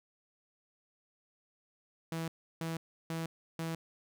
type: tone bursts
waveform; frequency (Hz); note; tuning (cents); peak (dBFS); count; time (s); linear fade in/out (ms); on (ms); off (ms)
sawtooth; 163.7; E3; -12; -31; 4; 2.12-3.75; 2; 160; 330
effects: none